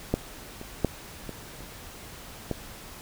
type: clicks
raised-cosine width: 2 ms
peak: -9 / -25 / -8 / -21 / -29 / -14 dBFS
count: 6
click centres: 0.14 / 0.614 / 0.847 / 1.293 / 1.606 / 2.513 s
effects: pink hiss -44 dBFS RMS until 3.01 s